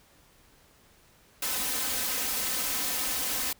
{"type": "noise with comb filter", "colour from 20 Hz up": "white", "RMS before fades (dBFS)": -30, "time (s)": [1.42, 3.53], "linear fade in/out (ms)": 5, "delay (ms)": 3.9, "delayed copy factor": 0.75, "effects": ["pink hiss -60 dBFS RMS until 3.59 s"]}